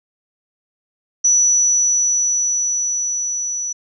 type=tone with level ramp; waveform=sine; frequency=5920 Hz; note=F#8; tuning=in tune; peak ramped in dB=-10 to -21 dBFS; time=1.24-3.73 s; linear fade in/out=10 ms; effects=none